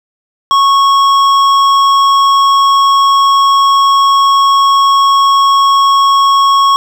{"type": "tone with hard clipping", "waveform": "sine", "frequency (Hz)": 1102, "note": "C#6", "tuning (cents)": -11, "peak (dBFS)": -7, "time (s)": [0.51, 6.76], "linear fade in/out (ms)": 0, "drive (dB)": 10, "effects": []}